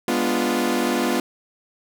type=chord; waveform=sawtooth; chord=G# diminished seventh; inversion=none; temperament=equal with one note detuned; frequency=206.7 / 246.9 / 293.7 / 349.2 Hz; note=G#3 / B3 / D4 / F4; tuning=-8 / 0 / 0 / 0 cents; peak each=-24 / -19 / -24 / -20 dBFS; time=0.08-1.2 s; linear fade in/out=2 ms; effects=none